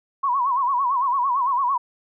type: tone with vibrato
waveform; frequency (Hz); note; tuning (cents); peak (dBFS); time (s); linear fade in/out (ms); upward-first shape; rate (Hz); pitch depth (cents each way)
sine; 1038; C6; -14; -18; 0.23-1.78; 10; sine; 8.9; 140
effects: none